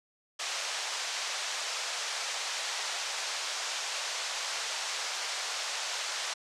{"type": "band-pass noise", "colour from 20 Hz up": "white", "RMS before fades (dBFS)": -35, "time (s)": [0.39, 6.34], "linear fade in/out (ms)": 10, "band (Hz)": [560, 6800], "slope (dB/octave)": 24, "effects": ["low-pass 11000 Hz 12 dB/octave"]}